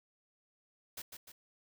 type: noise with echo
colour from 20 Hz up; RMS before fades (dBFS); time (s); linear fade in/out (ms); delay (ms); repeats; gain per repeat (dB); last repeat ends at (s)
white; -44; 0.97-1.02; 5; 150; 2; -5; 1.32
effects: none